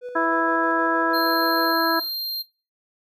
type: tone with tremolo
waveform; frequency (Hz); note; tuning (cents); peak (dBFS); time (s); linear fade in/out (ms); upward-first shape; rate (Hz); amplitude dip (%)
triangle; 493.9; B4; 0; -27; 0.01-1.75; 50; square; 6.4; 30
type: harmonic tone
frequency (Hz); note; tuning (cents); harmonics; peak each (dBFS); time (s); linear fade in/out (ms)
329.6; E4; 0; 1 / 2 / 3 / 4 / 5; -25 / -25 / -25 / -25 / -25; 0.15-2; 10
type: tone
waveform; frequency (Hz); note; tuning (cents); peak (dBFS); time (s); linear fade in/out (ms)
square; 4186; C8; 0; -26; 1.13-2.43; 20
effects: noise-tail reverb RT60 0.3 s tail -19 dB re dry